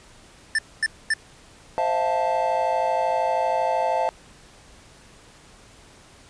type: tone bursts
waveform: square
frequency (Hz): 1773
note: A6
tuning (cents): +13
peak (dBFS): -19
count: 3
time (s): 0.55-1.138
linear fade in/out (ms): 2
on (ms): 36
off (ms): 240
type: chord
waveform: triangle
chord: F major seventh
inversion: second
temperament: equal with one note detuned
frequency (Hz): 523.3 / 645.7 / 698.5 / 880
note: C5 / E5 / F5 / A5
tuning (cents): 0 / -36 / 0 / 0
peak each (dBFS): -26 / -24 / -24 / -22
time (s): 1.78-4.09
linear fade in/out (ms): 0
effects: pink hiss -50 dBFS RMS until 6.29 s + resampled to 22050 Hz